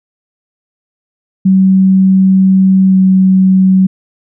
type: tone with pitch glide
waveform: sine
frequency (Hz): 190 to 188.58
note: F#3 to F#3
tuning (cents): +46 to +33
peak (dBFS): -4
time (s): 1.45-3.87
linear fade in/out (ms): 10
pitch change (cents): -13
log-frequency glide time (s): 2.88-2.96
effects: none